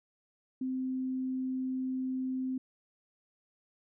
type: tone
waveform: sine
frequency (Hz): 259.2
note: C4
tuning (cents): -16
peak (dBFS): -31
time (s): 0.61-2.58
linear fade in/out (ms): 5
effects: none